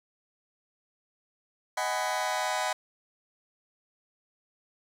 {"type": "chord", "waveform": "sawtooth", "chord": "G# minor seventh", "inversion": "second", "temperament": "just", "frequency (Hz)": [623, 747.5, 830.6, 996.7], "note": ["D#5", "F#5", "G#5", "B5"], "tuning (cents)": [2, 17, 0, 16], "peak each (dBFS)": [-30, -28, -31, -29], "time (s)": [1.77, 2.73], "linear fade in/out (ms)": 5, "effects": ["low-pass 10000 Hz 12 dB/octave", "9-bit"]}